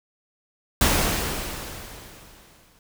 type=noise with exponential decay; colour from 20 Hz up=pink; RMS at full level=-18 dBFS; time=0.81-2.79 s; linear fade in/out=2 ms; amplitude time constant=430 ms; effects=none